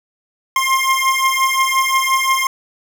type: beating tone pair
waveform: 25% pulse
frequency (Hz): 1058 / 1063.7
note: C6 / C6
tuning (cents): +19 / +28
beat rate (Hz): 5.7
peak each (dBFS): -13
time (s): 0.56-2.47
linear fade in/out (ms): 2
effects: none